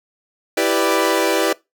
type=chord; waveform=sawtooth; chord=E minor seventh; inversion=none; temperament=equal; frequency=329.6 / 392 / 493.9 / 587.3 Hz; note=E4 / G4 / B4 / D5; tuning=0 / 0 / 0 / 0 cents; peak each=-17 dBFS; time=0.57-1.53 s; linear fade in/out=5 ms; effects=noise-tail reverb RT60 0.2 s tail -21 dB re dry